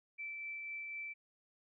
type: tone with tremolo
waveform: sine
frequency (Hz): 2327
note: D7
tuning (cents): -17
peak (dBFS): -40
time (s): 0.18-1.14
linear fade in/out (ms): 20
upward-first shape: triangle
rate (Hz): 4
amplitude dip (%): 25
effects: none